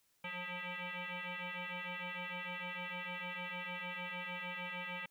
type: tone with frequency modulation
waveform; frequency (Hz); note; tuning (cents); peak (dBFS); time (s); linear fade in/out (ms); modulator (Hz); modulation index
sine; 182.3; F#3; -25; -40; 0.24-5.06; 5; 358; 7.7
effects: white hiss -75 dBFS RMS until 5.1 s